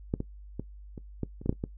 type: clicks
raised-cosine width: 3 ms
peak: -14 / -19 / -20 / -27 / -17 / -29 / -19 / -10 / -25 / -18 dBFS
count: 10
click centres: 0.139 / 0.204 / 0.596 / 0.978 / 1.233 / 1.415 / 1.46 / 1.494 / 1.527 / 1.639 s
effects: noise-tail reverb RT60 0.1 s tail -19 dB re dry + added 50 Hz sine -44 dBFS peak until 1.77 s